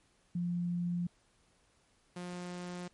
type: tone pair in turn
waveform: sine / sawtooth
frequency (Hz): 174.61 / 177.87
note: F3 / F3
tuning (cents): 0 / +32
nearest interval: unison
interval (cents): 32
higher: second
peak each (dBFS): -31 / -36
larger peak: first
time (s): 0.35-1.07 / 2.16-2.88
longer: neither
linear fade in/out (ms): 5
effects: pink hiss -70 dBFS RMS until 2.93 s + MP3 48 kbps